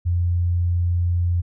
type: tone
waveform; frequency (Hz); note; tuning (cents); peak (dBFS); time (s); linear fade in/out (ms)
sine; 87.31; F2; 0; -17; 0.05-1.42; 20
effects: none